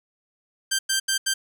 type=tone bursts at uneven times; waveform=10% pulse; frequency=1574 Hz; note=G6; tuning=7 cents sharp; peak=-12 dBFS; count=4; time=0.71-0.79 / 0.89-1 / 1.08-1.18 / 1.26-1.34 s; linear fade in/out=10 ms; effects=none